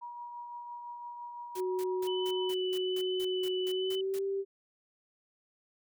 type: tone with tremolo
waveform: sine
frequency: 958 Hz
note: A#5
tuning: 47 cents sharp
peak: -39 dBFS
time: 0.01-2.53 s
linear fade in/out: 20 ms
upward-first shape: triangle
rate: 5.9 Hz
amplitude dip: 35%
type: noise bursts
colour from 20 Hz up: white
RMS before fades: -47 dBFS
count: 12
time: 1.55-4.19 s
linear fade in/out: 5 ms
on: 55 ms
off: 180 ms
type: tone with pitch glide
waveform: sine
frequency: 370 to 392 Hz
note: F#4 to G4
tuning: 0 to 0 cents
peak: -30 dBFS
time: 1.55-4.45 s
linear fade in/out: 50 ms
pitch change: +100 cents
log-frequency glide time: 3.69-4.24 s
type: tone with vibrato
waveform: sine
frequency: 2994 Hz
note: F#7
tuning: 20 cents sharp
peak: -37 dBFS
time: 2.07-4.01 s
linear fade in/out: 5 ms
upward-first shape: sine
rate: 1.2 Hz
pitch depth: 9 cents each way
effects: none